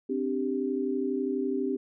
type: chord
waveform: sine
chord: C suspended second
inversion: none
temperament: equal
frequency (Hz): 261.6 / 293.7 / 392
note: C4 / D4 / G4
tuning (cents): 0 / 0 / 0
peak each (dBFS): -30 / -33 / -30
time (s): 0.09-1.77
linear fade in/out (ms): 10
effects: none